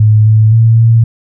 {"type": "tone with pitch steps", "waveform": "sine", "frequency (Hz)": [107.6, 109.1, 113.5, 114.5], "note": ["A2", "A2", "A#2", "A#2"], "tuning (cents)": [-38, -14, -46, -31], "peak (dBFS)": -3, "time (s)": [0, 1.04], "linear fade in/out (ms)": 5, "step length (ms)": 260, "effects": []}